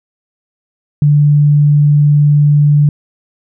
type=tone; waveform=sine; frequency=146.83 Hz; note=D3; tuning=in tune; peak=-5 dBFS; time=1.02-2.89 s; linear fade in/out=2 ms; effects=none